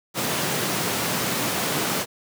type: high-pass noise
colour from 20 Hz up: pink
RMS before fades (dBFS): -25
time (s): 0.14-2.06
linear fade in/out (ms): 50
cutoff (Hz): 130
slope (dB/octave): 24
effects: none